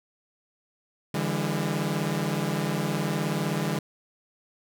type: tone cluster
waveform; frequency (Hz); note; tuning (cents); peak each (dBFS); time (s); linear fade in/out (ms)
sawtooth; 146.4 / 165.7 / 202.3; D3 / E3 / G#3; -5 / +9 / -45; -26; 1.14-3.79; 5
effects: none